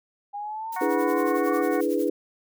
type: exponential sweep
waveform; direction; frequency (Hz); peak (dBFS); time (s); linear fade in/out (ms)
sine; up; 809 to 1171; -30; 0.33-1.62; 20
type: noise with tremolo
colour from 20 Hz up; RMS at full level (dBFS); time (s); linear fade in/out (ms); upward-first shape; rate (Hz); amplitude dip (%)
blue; -41; 0.72-2.09; 5; sine; 11; 80
type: harmonic tone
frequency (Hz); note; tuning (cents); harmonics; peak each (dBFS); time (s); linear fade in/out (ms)
368.6; F#4; -7; 2 / 3 / 4 / 5 / 6; -31 / -35 / -37 / -39 / -41; 0.76-1.81; 5
type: chord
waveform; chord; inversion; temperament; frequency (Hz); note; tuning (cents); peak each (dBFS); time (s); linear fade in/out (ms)
sine; E dominant seventh; third; equal; 293.7 / 329.6 / 415.3 / 493.9; D4 / E4 / G#4 / B4; 0 / 0 / 0 / 0; -27; 0.81-2.1; 5
effects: none